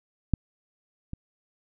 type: clicks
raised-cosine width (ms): 5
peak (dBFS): -9 / -22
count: 2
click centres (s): 0.337 / 1.134
effects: none